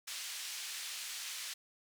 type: band-pass noise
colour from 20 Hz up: pink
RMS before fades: -43 dBFS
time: 0.07-1.54 s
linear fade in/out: 10 ms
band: 2600 to 10000 Hz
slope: 12 dB/octave
effects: none